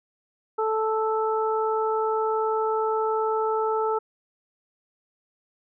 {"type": "harmonic tone", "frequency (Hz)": 438.7, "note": "A4", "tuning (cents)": -5, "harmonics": [1, 2, 3], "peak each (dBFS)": [-24, -27, -29], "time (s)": [0.58, 3.99], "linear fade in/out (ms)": 10, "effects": []}